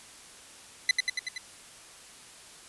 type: tone with echo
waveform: 25% pulse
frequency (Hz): 2017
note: B6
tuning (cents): +36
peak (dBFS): -15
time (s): 0.89-0.91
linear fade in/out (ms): 2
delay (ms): 94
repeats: 5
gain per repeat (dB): -3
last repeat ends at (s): 1.38
effects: white hiss -50 dBFS RMS until 2.68 s + resampled to 24000 Hz